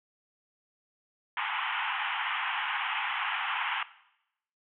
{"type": "band-pass noise", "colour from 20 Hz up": "pink", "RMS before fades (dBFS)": -32, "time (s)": [1.37, 3.83], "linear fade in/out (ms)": 2, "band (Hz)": [790, 3200], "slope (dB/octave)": 96, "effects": ["noise-tail reverb RT60 0.8 s tail -17 dB re dry"]}